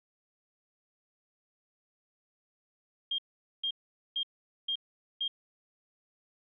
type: tone bursts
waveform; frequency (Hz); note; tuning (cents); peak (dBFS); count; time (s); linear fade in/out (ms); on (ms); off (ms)
sine; 3215; G7; +43; -29; 5; 3.11-5.28; 5; 74; 450
effects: none